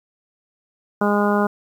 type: harmonic tone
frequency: 205.5 Hz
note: G#3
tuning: 18 cents flat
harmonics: 1 / 2 / 3 / 4 / 5 / 6 / 7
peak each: -19 / -22 / -24 / -25 / -26 / -27 / -27 dBFS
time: 1.01-1.47 s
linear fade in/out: 5 ms
effects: 8-bit